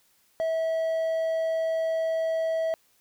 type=tone; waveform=triangle; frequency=649 Hz; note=E5; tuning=27 cents flat; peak=-22 dBFS; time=0.4-2.74 s; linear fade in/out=0 ms; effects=white hiss -65 dBFS RMS until 3 s